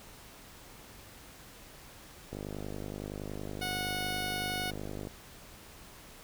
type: click train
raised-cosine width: 2 ms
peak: -26 dBFS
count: 140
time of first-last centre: 2.33-5.072 s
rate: 50.7 Hz
type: tone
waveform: 10% pulse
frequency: 733 Hz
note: F#5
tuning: 16 cents flat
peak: -25 dBFS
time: 3.61-4.71 s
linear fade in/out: 10 ms
effects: pink hiss -52 dBFS RMS until 6.23 s